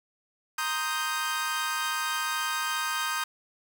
sawtooth chord, C minor seventh, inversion third, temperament equal, 932.3 / 1046.5 / 1244.5 / 1568 Hz, Bb5 / C6 / Eb6 / G6, 0 / 0 / 0 / 0 cents, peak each -32 / -34 / -28 / -28 dBFS, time 0.58-3.24 s, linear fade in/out 5 ms, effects none

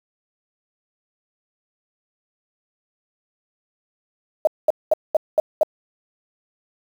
sine tone bursts, 622 Hz, D#5, 1 cent flat, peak -11 dBFS, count 6, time 4.45-5.632 s, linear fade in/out 2 ms, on 22 ms, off 210 ms, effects 7-bit

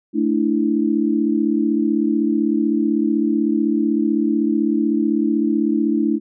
sine chord, A suspended fourth, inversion none, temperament equal, 220 / 293.7 / 329.6 Hz, A3 / D4 / E4, 0 / 0 / 0 cents, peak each -20 / -19 / -20 dBFS, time 0.13-6.2 s, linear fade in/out 50 ms, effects none

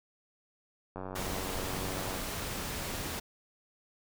click train, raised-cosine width 1 ms, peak -26 dBFS, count 115, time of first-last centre 0.96-2.173 s, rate 94 Hz
pink noise, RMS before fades -37 dBFS, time 1.15-3.2 s, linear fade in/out 10 ms
effects none

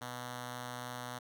5% pulse tone with notch filter, 123.3 Hz, B2, 2 cents flat, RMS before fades -43 dBFS, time 0.01-1.19 s, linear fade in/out 10 ms, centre 390 Hz, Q 1.7, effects none

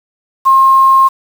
sine tone with quantisation, 1068 Hz, C6, 35 cents sharp, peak -4 dBFS, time 0.45-1.09 s, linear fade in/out 20 ms, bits 5, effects none

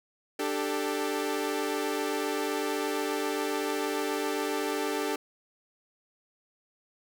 sawtooth chord, D suspended fourth, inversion none, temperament equal with one note detuned, 295.7 / 392 / 440 Hz, D4 / G4 / A4, +12 / 0 / 0 cents, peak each -29 / -29 / -29 dBFS, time 0.39-5.16 s, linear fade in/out 5 ms, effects 10-bit

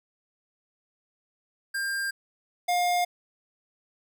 square tone pair in turn, 1598 / 709.6 Hz, G6 / F5, +33 / +27 cents, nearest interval octave + major second, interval 1406 cents, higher first, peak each -28 / -23 dBFS, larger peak second, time 1.74-2.11 / 2.68-3.05 s, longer neither, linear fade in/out 10 ms, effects none

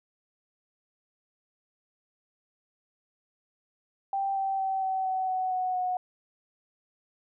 sine tone with pitch steps, 784 / 776.3 / 768.8 / 761.2 / 753.8 / 746.4 / 739.1 / 731.9 Hz, G5 / G5 / G5 / F#5 / F#5 / F#5 / F#5 / F#5, 0 / -17 / -34 / +49 / +32 / +15 / -2 / -19 cents, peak -26 dBFS, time 4.13-5.97 s, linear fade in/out 2 ms, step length 230 ms, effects none

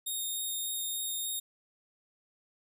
5% pulse tone with vibrato, 3700 Hz, A#7, 14 cents flat, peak -26 dBFS, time 0.06-1.4 s, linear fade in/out 10 ms, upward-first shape sine, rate 3.4 Hz, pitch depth 9 cents each way, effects none

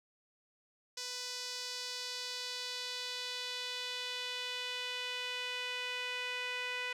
sawtooth tone with band-pass filter sweep, 496.6 Hz, B4, 9 cents sharp, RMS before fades -40 dBFS, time 0.97-6.93 s, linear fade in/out 5 ms, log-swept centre 5300 to 2400 Hz, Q 2.2, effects none

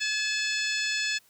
harmonic tone with a mistuned harmonic, 864 Hz, A5, 32 cents flat, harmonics 2 / 3 / 4 / 5 / 6 / 7 / 8 / 9, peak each -31 / -31 / -35 / -35 / -35 / -47 / -38 / -42 dBFS, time 0-1.19 s, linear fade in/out 20 ms, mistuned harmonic 2, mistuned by -21 cents, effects white hiss -62 dBFS RMS until 1.29 s

